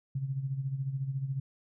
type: tone with tremolo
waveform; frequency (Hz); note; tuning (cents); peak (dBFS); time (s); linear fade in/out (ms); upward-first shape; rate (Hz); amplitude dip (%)
sine; 135.2; C#3; -43; -28; 0.15-1.4; 5; sine; 14; 65
effects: none